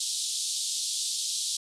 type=band-pass noise; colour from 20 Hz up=pink; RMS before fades=-31 dBFS; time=0-1.57 s; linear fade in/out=5 ms; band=3500 to 9900 Hz; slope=48 dB/octave; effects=none